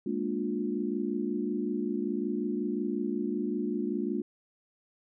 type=chord; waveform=sine; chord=Bb dominant seventh; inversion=third; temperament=equal with one note detuned; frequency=207.7 / 233.1 / 293.7 / 355.3 Hz; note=Ab3 / Bb3 / D4 / F4; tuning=0 / 0 / 0 / +30 cents; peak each=-34 dBFS; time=0.06-4.22 s; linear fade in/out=5 ms; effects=none